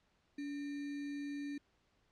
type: tone with sample-and-hold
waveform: sine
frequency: 286.2 Hz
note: D4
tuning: 45 cents flat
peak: -39 dBFS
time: 0.38-1.58 s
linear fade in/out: 5 ms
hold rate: 2100 Hz
effects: pink hiss -75 dBFS RMS until 2.11 s + low-pass 5000 Hz 12 dB/octave

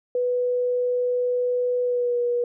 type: tone with pitch glide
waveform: sine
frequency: 493.9 to 482.6 Hz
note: B4 to B4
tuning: 0 to -40 cents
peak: -20 dBFS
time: 0.15-2.44 s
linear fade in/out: 2 ms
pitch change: -40 cents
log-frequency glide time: 1.83-2.18 s
effects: none

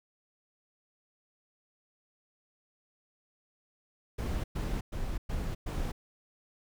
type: noise bursts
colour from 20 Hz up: brown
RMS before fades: -33 dBFS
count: 5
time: 4.18-5.92 s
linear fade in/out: 10 ms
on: 260 ms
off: 110 ms
effects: none

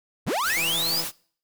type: linear sweep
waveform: 45% pulse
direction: up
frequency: 45 to 5210 Hz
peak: -23 dBFS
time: 0.26-1.02 s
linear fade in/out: 20 ms
type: noise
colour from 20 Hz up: white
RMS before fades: -31 dBFS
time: 0.42-1.12 s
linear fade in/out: 50 ms
type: tone with exponential decay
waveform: triangle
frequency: 2584 Hz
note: E7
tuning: 35 cents flat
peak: -23 dBFS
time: 0.5-0.59 s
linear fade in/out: 0 ms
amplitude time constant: 18 ms
type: click train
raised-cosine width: 1 ms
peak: -24 dBFS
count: 78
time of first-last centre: 0.57-1.037 s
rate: 165 Hz
effects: noise-tail reverb RT60 0.5 s tail -23 dB re dry

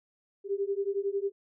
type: beating tone pair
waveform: sine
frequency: 392 / 403 Hz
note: G4 / G4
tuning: 0 / +48 cents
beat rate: 11 Hz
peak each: -31 dBFS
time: 0.44-1.32 s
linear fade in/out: 50 ms
effects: none

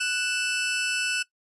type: tone pair together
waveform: sawtooth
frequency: 1482 / 2641 Hz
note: F#6 / E7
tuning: +2 / +3 cents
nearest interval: minor seventh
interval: 1001 cents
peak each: -24 dBFS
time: 0-1.23 s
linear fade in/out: 10 ms
effects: noise-tail reverb RT60 0.1 s tail -19 dB re dry + resampled to 24000 Hz

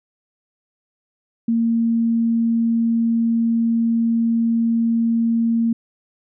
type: tone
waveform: sine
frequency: 230 Hz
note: A#3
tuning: 23 cents flat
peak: -15 dBFS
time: 1.48-5.73 s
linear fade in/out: 5 ms
effects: none

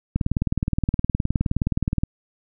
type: click train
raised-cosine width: 5 ms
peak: -8 dBFS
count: 37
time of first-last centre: 0.16-2.035 s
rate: 19.2 Hz
effects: none

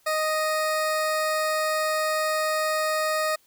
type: tone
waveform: 20% pulse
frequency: 622.3 Hz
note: D#5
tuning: in tune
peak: -18 dBFS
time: 0.06-3.36 s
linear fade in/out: 10 ms
effects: white hiss -62 dBFS RMS until 3.46 s

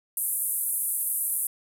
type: band-pass noise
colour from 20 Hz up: white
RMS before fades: -28 dBFS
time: 0.17-1.47 s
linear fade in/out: 2 ms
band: 9300 to 13000 Hz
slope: 48 dB/octave
effects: none

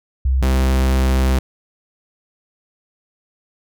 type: tone pair in turn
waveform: sine / 45% pulse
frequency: 65.3 / 65.3 Hz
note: C2 / C2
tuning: -3 / -3 cents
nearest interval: unison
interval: 0 cents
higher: neither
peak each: -13 dBFS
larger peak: neither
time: 0.25-0.42 / 0.42-1.39 s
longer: second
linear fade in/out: 5 ms
effects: none

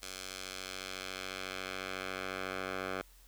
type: tone with band-pass filter sweep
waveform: 10% pulse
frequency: 94 Hz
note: F#2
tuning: 28 cents sharp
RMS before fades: -41 dBFS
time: 0.02-3.02 s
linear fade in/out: 5 ms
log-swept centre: 6100 to 1300 Hz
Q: 0.75
effects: added 44 Hz sine -58 dBFS peak until 3.27 s + white hiss -63 dBFS RMS until 3.27 s

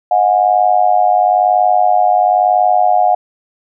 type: tone with amplitude modulation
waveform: sine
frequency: 727 Hz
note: F#5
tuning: 31 cents flat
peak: -4 dBFS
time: 0.11-3.15 s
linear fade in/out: 5 ms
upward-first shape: sine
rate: 101 Hz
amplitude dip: 90%
effects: none

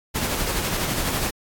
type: noise with tremolo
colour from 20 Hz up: pink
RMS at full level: -23 dBFS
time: 0.14-1.31 s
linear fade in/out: 20 ms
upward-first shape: sine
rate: 12 Hz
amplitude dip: 35%
effects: AAC 64 kbps

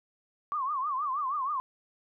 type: tone with vibrato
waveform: sine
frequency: 1119 Hz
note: C#6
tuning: 16 cents sharp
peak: -28 dBFS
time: 0.52-1.6 s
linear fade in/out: 0 ms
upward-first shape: triangle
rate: 6.3 Hz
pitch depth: 190 cents each way
effects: none

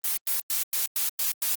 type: noise bursts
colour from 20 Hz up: blue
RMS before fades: -26 dBFS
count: 7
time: 0.04-1.55 s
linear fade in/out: 2 ms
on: 130 ms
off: 100 ms
effects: Opus 32 kbps

